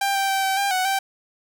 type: tone with pitch steps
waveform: sawtooth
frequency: 792 / 783 / 777 / 771 / 797 / 743 / 779 Hz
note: G5 / G5 / G5 / G5 / G5 / F#5 / G5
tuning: +18 / -2 / -16 / -29 / +28 / +7 / -11 cents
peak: -16 dBFS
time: 0.01-0.99 s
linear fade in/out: 5 ms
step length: 140 ms
effects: none